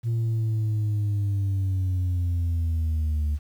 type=linear sweep; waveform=sine; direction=down; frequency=116.54 to 73.2 Hz; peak=-19 dBFS; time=0.03-3.39 s; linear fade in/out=50 ms; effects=tanh soft clip ceiling -21 dBFS + 9-bit